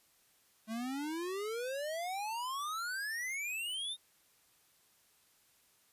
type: exponential sweep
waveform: square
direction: up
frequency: 215.3 to 3719 Hz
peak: -37 dBFS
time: 0.67-3.97 s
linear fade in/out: 50 ms
effects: white hiss -69 dBFS RMS until 5.92 s + resampled to 32000 Hz